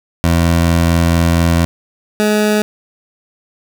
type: tone pair in turn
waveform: 20% pulse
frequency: 84.2 / 211.3 Hz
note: E2 / G#3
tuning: +37 / +30 cents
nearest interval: octave + major third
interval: 1593 cents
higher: second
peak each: -5 / -6 dBFS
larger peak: first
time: 0.24-1.65 / 2.2-2.62 s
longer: first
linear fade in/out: 0 ms
effects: none